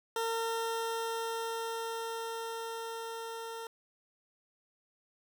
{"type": "tone with level ramp", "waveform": "20% pulse", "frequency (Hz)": 455.9, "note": "A#4", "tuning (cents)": -39, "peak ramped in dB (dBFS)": [-26, -35], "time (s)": [0.16, 3.67], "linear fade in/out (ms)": 2, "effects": []}